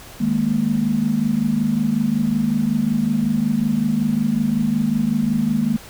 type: chord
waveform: sine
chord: D# suspended fourth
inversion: none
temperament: equal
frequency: 155.56 / 207.7 / 233.1 Hz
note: D#3 / G#3 / A#3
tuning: 0 / 0 / 0 cents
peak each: -25 / -20 / -19 dBFS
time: 0.2-5.77 s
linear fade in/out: 10 ms
effects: pink hiss -40 dBFS RMS until 5.89 s